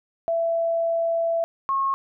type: tone pair in turn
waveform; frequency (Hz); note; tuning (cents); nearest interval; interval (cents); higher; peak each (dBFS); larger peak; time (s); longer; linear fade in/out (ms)
sine; 667 / 1086.5; E5 / C#6; +20 / -35; minor sixth; 845; second; -20; neither; 0.28-1.44 / 1.69-1.94; first; 0
effects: none